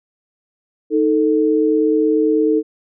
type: tone pair together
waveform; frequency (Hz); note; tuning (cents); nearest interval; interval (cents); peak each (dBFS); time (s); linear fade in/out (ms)
sine; 312.5 / 441.7; D#4 / A4; +8 / +7; tritone; 599; -15; 0.9-2.63; 50
effects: none